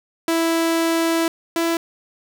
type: tone pair in turn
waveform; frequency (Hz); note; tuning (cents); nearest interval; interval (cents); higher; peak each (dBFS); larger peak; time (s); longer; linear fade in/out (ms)
sawtooth; 330 / 333.3; E4 / E4; +2 / +19; unison; 17; second; -13 / -14; first; 0.28-1.28 / 1.56-1.77; first; 2
effects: none